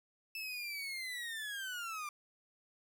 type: linear sweep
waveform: 30% pulse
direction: down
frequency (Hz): 2639 to 1174.7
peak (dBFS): -37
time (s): 0.35-2.09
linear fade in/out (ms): 2
effects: none